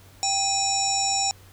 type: harmonic tone with a mistuned harmonic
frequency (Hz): 784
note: G5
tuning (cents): 0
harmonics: 1 / 3 / 5 / 7 / 9 / 10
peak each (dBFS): -26 / -35 / -34 / -26 / -26 / -34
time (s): 0.23-1.31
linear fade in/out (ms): 0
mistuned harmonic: 3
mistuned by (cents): +99
effects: added 95 Hz sine -50 dBFS peak until 1.52 s + pink hiss -53 dBFS RMS until 1.52 s